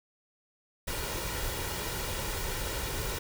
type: noise with comb filter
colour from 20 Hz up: pink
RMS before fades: -34 dBFS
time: 0.87-3.19 s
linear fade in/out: 10 ms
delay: 2.1 ms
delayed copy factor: +0.5
effects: none